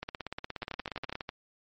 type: two click trains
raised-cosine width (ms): 0.3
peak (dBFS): -20 / -19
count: 20 / 9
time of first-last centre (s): 0.03-1.154 / 0.63-1.291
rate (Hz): 16.9 / 12.1
effects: MP3 32 kbps